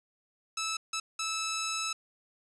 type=tone bursts at uneven times; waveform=10% pulse; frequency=1309 Hz; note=E6; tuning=13 cents flat; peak=-23 dBFS; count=3; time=0.57-0.77 / 0.93-1 / 1.19-1.93 s; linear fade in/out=5 ms; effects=resampled to 22050 Hz + 9-bit